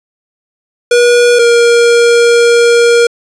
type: tone pair in turn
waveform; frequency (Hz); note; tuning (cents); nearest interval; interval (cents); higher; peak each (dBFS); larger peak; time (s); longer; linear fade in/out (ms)
square; 482.1 / 471.9; B4 / A#4; -42 / +21; unison; 37; first; -5; neither; 0.91-1.39 / 1.39-3.07; second; 5
effects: resampled to 22050 Hz + 7-bit